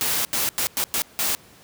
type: noise bursts at uneven times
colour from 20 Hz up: white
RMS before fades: -23 dBFS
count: 6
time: 0.01-0.25 / 0.33-0.49 / 0.58-0.67 / 0.77-0.84 / 0.94-1.02 / 1.19-1.35 s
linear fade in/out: 0 ms
effects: pink hiss -50 dBFS RMS until 1.63 s + high-pass 80 Hz 12 dB/octave